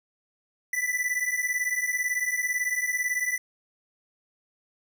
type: beating tone pair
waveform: square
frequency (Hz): 1975.5 / 1993.5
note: B6 / B6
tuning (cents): 0 / +16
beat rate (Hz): 18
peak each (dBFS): -29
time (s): 0.73-3.38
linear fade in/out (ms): 5
effects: none